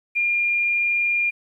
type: tone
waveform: sine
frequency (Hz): 2407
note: D7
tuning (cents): +42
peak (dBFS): -18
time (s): 0.15-1.31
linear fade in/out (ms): 20
effects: 10-bit